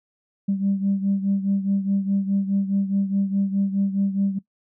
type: beating tone pair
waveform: sine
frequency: 196 / 200.8 Hz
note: G3 / G3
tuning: 0 / +42 cents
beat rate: 4.8 Hz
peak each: -20 / -25 dBFS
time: 0.48-4.39 s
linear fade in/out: 10 ms
effects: noise-tail reverb RT60 0.1 s tail -19 dB re dry + tanh soft clip ceiling -13 dBFS